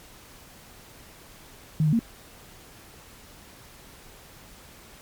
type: tone with pitch steps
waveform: sine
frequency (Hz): 155.7 / 152 / 230.1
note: D#3 / D#3 / A#3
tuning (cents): +2 / -40 / -22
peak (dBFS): -18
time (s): 1.8-1.992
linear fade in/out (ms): 2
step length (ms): 64
effects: pink hiss -49 dBFS RMS until 5.01 s + MP3 96 kbps